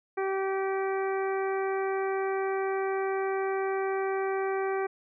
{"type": "harmonic tone", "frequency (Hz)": 386.3, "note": "G4", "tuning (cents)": -25, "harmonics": [1, 2, 3, 4, 5, 6], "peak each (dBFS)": [-28, -34, -38, -40, -42, -44], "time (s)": [0.17, 4.87], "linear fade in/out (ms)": 10, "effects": []}